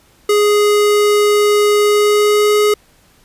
square tone with pitch glide, 415.3 to 418.7 Hz, G#4 to G#4, 0 to +14 cents, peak -10 dBFS, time 0.29-2.74 s, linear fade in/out 5 ms, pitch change +14 cents, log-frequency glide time 1.82-2.56 s, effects pink hiss -51 dBFS RMS until 3.24 s + resampled to 32000 Hz

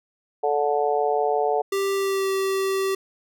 harmonic tone, 145.9 Hz, D3, 11 cents flat, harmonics 3 / 4 / 5 / 6, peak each -23 / -27 / -23 / -29 dBFS, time 0.43-1.62 s, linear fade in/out 10 ms
square tone with pitch glide, 392.9 to 386.4 Hz, G4 to G4, +4 to -25 cents, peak -22 dBFS, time 1.72-2.95 s, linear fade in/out 5 ms, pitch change -29 cents, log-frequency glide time 1.94-2.3 s
effects none

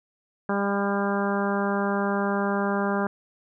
harmonic tone, 200 Hz, G3, 35 cents sharp, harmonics 1 / 2 / 3 / 4 / 5 / 6 / 7 / 8, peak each -26 / -29 / -31 / -32 / -33 / -34 / -34 / -35 dBFS, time 0.49-3.07 s, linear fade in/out 2 ms, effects none

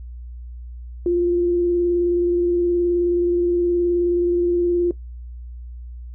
sine tone with vibrato, 349.2 Hz, F4, in tune, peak -15 dBFS, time 1.06-4.91 s, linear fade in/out 2 ms, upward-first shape square, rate 19 Hz, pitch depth 13 cents each way, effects noise-tail reverb RT60 0.1 s tail -17 dB re dry + added 60 Hz sine -32 dBFS peak until 6.14 s

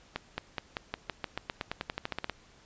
accelerating click train, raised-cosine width 0.3 ms, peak -16 dBFS, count 19, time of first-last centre 0.16-2.297 s, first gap 220 ms, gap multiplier 0.92, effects pink hiss -59 dBFS RMS until 2.65 s + resampled to 16000 Hz

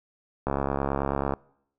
click train, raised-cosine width 1 ms, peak -12 dBFS, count 61, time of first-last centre 0.47-1.337 s, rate 69.2 Hz, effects noise-tail reverb RT60 0.7 s tail -24 dB re dry

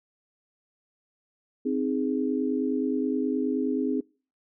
sine chord, Ab major, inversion first, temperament equal, 261.6 / 311.1 / 415.3 Hz, C4 / Eb4 / Ab4, 0 / 0 / 0 cents, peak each -26 / -30 / -30 dBFS, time 1.65-4.01 s, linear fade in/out 10 ms, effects noise-tail reverb RT60 0.4 s tail -26 dB re dry

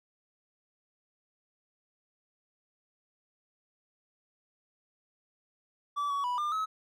triangle tone with pitch steps, 1155 / 1127 / 983 / 1200 / 1285 Hz, D6 / C#6 / B5 / D6 / E6, -29 / +28 / -8 / +37 / -45 cents, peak -27 dBFS, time 5.96-6.66 s, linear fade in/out 20 ms, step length 140 ms, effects none

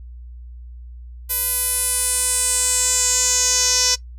sawtooth tone with band-pass filter sweep, 499.9 Hz, B4, 21 cents sharp, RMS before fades -19 dBFS, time 1.29-3.96 s, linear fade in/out 20 ms, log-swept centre 12000 to 5700 Hz, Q 4.7, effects noise-tail reverb RT60 0.1 s tail -19 dB re dry + added 60 Hz sine -34 dBFS peak until 4.18 s

